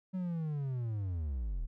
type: linear sweep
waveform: triangle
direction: down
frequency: 189.2 to 34 Hz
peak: -31 dBFS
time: 0.13-1.67 s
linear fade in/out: 20 ms
effects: none